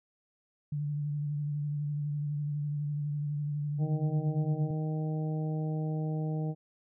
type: tone with vibrato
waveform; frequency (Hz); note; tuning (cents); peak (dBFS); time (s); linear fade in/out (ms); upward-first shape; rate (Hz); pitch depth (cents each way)
sine; 146.83; D3; 0; -30; 0.72-4.71; 5; sine; 12; 28
type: harmonic tone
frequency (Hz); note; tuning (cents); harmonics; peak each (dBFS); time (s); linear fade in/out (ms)
155.56; D#3; 0; 1 / 2 / 3 / 4 / 5; -30 / -40 / -42 / -46 / -47; 3.78-6.55; 50
effects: none